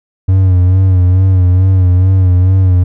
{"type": "tone with vibrato", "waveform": "triangle", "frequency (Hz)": 92.5, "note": "F#2", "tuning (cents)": 0, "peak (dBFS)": -3, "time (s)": [0.28, 2.84], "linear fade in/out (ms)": 10, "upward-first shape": "sine", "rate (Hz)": 2.3, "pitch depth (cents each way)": 52, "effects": []}